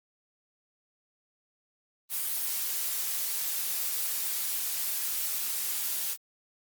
blue noise, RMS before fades -31 dBFS, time 2.09-6.17 s, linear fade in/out 50 ms, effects Opus 32 kbps

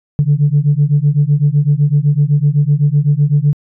sine beating tone pair, 142 / 149.9 Hz, C#3 / D3, +42 / +36 cents, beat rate 7.9 Hz, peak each -11 dBFS, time 0.19-3.53 s, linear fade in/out 0 ms, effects tanh soft clip ceiling -3 dBFS

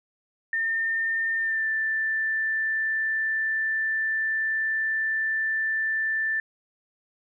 sine tone with pitch glide, 1810 to 1769.7 Hz, A6 to A6, +48 to +10 cents, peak -23 dBFS, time 0.53-6.4 s, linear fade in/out 2 ms, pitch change -38 cents, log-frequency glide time 1.36-1.68 s, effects none

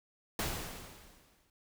pink noise with exponential decay, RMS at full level -33 dBFS, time 0.39-1.5 s, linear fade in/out 2 ms, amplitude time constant 240 ms, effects none

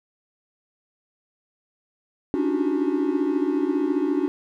triangle tone cluster, 281.6 / 296.3 / 314.7 / 362.7 / 392 Hz, C#4 / D4 / D#4 / F#4 / G4, +27 / +15 / +20 / -34 / 0 cents, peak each -23 / -24 / -27 / -24 / -31 dBFS, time 2.34-4.28 s, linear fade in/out 0 ms, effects none

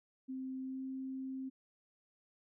sine tone with pitch glide, 261.6 to 263.9 Hz, C4 to C4, 0 to +15 cents, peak -39 dBFS, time 0.28-1.5 s, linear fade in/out 20 ms, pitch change +15 cents, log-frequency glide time 0.61-0.82 s, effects none

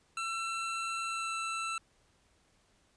25% pulse tone with pitch glide, 1343 to 1332.2 Hz, E6 to E6, +32 to +18 cents, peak -30 dBFS, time 0.17-1.78 s, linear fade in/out 2 ms, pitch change -14 cents, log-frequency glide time 1.06-1.34 s, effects pink hiss -69 dBFS RMS until 2.96 s + resampled to 22050 Hz

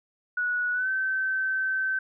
sine tone with pitch glide, 1466 to 1540.7 Hz, F#6 to G6, -16 to -30 cents, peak -24 dBFS, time 0.37-1.99 s, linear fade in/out 5 ms, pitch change +86 cents, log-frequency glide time 0.73-0.89 s, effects none

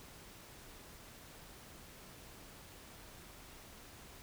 silence, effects pink hiss -55 dBFS RMS until 4.22 s

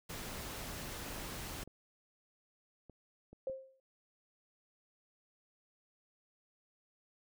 pink noise, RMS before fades -44 dBFS, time 0.09-1.64 s, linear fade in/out 10 ms
clicks, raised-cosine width 2 ms, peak -40 dBFS, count 6, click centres 1.393 / 1.631 / 1.676 / 2.897 / 3.33 / 3.498 s
sine tone with exponential decay, 530 Hz, C5, 22 cents sharp, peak -33 dBFS, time 3.47-3.8 s, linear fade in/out 2 ms, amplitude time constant 70 ms
effects none

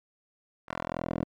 10% pulse tone with band-pass filter sweep, 41.98 Hz, E1, 32 cents sharp, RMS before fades -34 dBFS, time 0.68-1.25 s, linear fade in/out 10 ms, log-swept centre 1300 to 350 Hz, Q 1.1, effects none

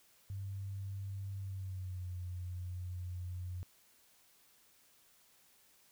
sine tone with pitch glide, 98 to 89.87 Hz, G2 to F#2, 0 to -50 cents, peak -39 dBFS, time 0.3-3.63 s, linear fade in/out 0 ms, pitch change -150 cents, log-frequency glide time 1.37-2.09 s, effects white hiss -67 dBFS RMS until 5.91 s

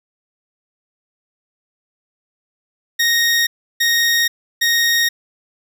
20% pulse tone bursts, 1864.7 Hz, A#6, in tune, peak -8 dBFS, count 3, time 2.99-5.09 s, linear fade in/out 10 ms, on 480 ms, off 330 ms, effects none

